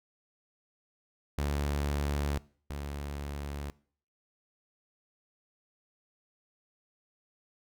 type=tone pair in turn; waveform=sawtooth; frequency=72 / 71.6 Hz; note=D2 / D2; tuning=-34 / -43 cents; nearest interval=unison; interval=9 cents; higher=first; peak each=-25 / -32 dBFS; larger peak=first; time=1.38-2.38 / 2.7-3.7 s; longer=neither; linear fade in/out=0 ms; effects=noise-tail reverb RT60 0.5 s tail -22 dB re dry